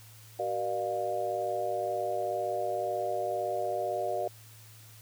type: tone cluster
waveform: sine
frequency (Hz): 380.3 / 476.1 / 601 / 703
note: F#4 / A#4 / D5 / F5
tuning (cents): +48 / +37 / +40 / +11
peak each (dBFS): -37 / -37 / -33 / -33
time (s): 0.39-4.28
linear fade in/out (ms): 5
effects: added 110 Hz sine -52 dBFS peak until 5.01 s + white hiss -55 dBFS RMS until 5.01 s